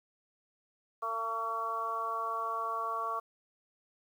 harmonic tone, 226.3 Hz, A3, 49 cents sharp, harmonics 2 / 3 / 4 / 5 / 6, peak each -44 / -41 / -44 / -33 / -43 dBFS, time 1.02-3.2 s, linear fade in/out 10 ms, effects 10-bit

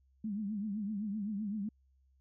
sine tone with vibrato, 207.7 Hz, G#3, in tune, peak -34 dBFS, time 0.24-1.69 s, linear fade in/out 5 ms, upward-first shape triangle, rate 7.8 Hz, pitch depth 130 cents each way, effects added 66 Hz sine -66 dBFS peak until 2.2 s

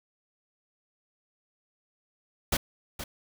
pink noise with echo, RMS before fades -26 dBFS, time 2.52-2.57 s, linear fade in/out 5 ms, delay 470 ms, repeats 1, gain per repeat -11 dB, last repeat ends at 3.04 s, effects none

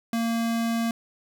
square tone, 230 Hz, A#3, 23 cents flat, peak -24 dBFS, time 0.13-0.91 s, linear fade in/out 2 ms, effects none

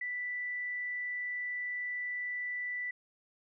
sine tone, 1975.5 Hz, B6, in tune, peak -34 dBFS, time 0.01-2.91 s, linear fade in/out 5 ms, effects none

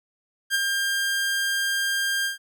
sawtooth tone with ADSR envelope, 1600 Hz, G6, 35 cents sharp, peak -15 dBFS, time 0.5-2.38 s, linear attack 46 ms, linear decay 24 ms, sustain -4 dB, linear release 130 ms, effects none

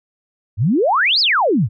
sine exponential two-way sweep, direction up then down, 89.6 to 5300 to 89.6 Hz, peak -12 dBFS, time 0.57-1.69 s, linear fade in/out 50 ms, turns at 1.2 s, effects none

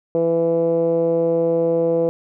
10% pulse tone with low-pass filter, 166.6 Hz, E3, 19 cents sharp, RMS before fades -18 dBFS, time 0.15-2.09 s, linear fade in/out 0 ms, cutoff 490 Hz, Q 4.5, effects none

